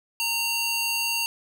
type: tone with high-pass filter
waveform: square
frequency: 921 Hz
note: A#5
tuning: 21 cents flat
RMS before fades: -26 dBFS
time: 0.2-1.26 s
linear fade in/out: 0 ms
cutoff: 2600 Hz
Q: 1.2
effects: none